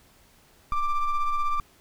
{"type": "ring-modulated tone", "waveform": "triangle", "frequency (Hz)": 593, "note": "D5", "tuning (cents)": 17, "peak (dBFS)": -17, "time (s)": [0.72, 1.6], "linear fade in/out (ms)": 2, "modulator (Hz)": 585, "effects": ["pink hiss -58 dBFS RMS until 1.8 s"]}